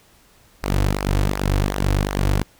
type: tone with flanger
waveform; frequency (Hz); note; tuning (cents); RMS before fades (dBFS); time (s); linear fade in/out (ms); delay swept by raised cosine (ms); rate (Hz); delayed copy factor
sawtooth; 49; G1; 0; -20; 0.63-2.43; 0; 0.26 to 5.16; 2.7; -0.65
effects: pink hiss -54 dBFS RMS until 2.59 s